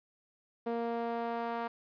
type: tone with band-pass filter sweep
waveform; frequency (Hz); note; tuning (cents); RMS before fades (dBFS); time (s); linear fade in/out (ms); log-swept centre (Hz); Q
sawtooth; 233.1; A#3; 0; -35; 0.66-1.68; 10; 520 to 920; 1.5
effects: resampled to 11025 Hz + 11-bit